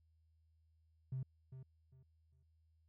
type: tone with echo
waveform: triangle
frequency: 130.81 Hz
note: C3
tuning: in tune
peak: -35 dBFS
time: 1.12-1.23 s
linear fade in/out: 5 ms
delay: 400 ms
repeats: 3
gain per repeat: -12 dB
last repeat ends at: 2.43 s
effects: tanh soft clip ceiling -36 dBFS + added 80 Hz sine -70 dBFS peak until 2.88 s